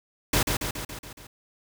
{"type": "noise with echo", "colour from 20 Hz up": "pink", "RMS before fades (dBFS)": -22, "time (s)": [0.33, 0.43], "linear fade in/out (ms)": 5, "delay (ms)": 140, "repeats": 6, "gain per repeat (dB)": -4, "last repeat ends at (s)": 1.27, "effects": []}